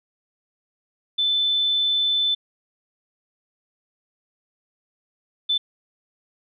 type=tone bursts at uneven times; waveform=sine; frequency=3520 Hz; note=A7; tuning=in tune; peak=-18 dBFS; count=2; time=1.18-2.35 / 5.49-5.58 s; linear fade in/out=10 ms; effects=none